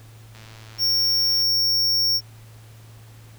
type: click train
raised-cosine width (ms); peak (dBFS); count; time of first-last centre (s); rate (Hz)
0.2; -28; 119; 0.35-1.423; 110
type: tone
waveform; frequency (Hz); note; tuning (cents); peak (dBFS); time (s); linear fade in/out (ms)
square; 5500; F8; -27; -18; 0.78-2.21; 50
effects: added 111 Hz sine -43 dBFS peak until 3.38 s + pink hiss -52 dBFS RMS until 3.38 s